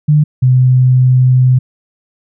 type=tone pair in turn; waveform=sine; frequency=150 / 127.7 Hz; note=D3 / C3; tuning=+37 / -42 cents; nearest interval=minor third; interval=279 cents; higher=first; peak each=-5 dBFS; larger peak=neither; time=0.08-0.24 / 0.42-1.59 s; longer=second; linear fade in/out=10 ms; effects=none